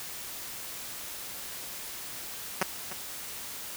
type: tone with echo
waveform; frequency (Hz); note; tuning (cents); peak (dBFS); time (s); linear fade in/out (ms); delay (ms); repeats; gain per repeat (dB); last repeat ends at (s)
5% pulse; 187.5; F#3; +23; -12; 2.61-2.63; 5; 300; 1; -13; 2.93
effects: white hiss -40 dBFS RMS until 3.76 s